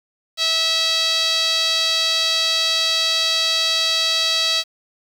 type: tone with band-pass filter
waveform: sawtooth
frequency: 651 Hz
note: E5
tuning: 22 cents flat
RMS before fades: -19 dBFS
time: 0.37-4.64 s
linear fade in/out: 50 ms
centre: 4100 Hz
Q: 4.5
effects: 7-bit